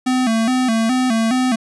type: tone with vibrato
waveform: square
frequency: 239.5 Hz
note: A#3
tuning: 47 cents sharp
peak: -15 dBFS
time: 0.06-1.56 s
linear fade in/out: 10 ms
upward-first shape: square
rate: 2.4 Hz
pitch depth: 110 cents each way
effects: resampled to 24000 Hz